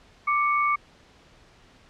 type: tone pair together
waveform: sine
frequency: 1175.5 / 2219 Hz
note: D6 / C#7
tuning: +1 / +1 cents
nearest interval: major seventh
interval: 1100 cents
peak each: -21 / -26 dBFS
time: 0.27-0.76 s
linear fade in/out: 10 ms
effects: pink hiss -55 dBFS RMS until 1.89 s + low-pass 5000 Hz 12 dB/octave